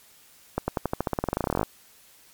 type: accelerating click train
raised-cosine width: 1 ms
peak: -10 dBFS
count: 23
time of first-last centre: 0.58-1.63 s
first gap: 100 ms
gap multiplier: 0.92
effects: white hiss -55 dBFS RMS until 2.33 s + MP3 96 kbps